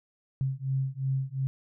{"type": "beating tone pair", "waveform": "sine", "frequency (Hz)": [132.5, 135.3], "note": ["C3", "C#3"], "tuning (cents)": [22, -42], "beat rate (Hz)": 2.8, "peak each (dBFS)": -30, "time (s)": [0.41, 1.47], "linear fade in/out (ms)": 0, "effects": []}